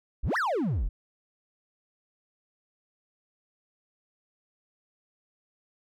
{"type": "exponential two-way sweep", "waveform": "triangle", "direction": "up then down", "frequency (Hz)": [33.69, 1972, 33.69], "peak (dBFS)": -23, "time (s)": [0.23, 0.89], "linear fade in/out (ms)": 10, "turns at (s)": 0.37, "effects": []}